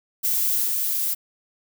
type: noise with level steps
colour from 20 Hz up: violet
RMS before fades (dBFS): -22 / -24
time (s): 0.23-1.15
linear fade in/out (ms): 20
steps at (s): 0.64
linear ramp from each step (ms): 20
effects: none